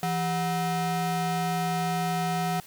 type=ring-modulated tone; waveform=square; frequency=283.2 Hz; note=C#4; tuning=37 cents sharp; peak=-23 dBFS; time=0.03-2.6 s; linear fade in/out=0 ms; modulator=451 Hz; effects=white hiss -50 dBFS RMS until 2.66 s